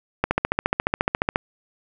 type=click train; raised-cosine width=0.5 ms; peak=-4 dBFS; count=17; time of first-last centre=0.24-1.359 s; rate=14.3 Hz; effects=none